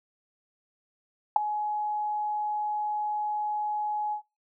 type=tone with ADSR envelope; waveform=sine; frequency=842 Hz; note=G#5; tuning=24 cents sharp; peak=-11 dBFS; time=1.36-4.22 s; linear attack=3 ms; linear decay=8 ms; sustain=-16 dB; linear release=94 ms; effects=noise-tail reverb RT60 0.3 s tail -25 dB re dry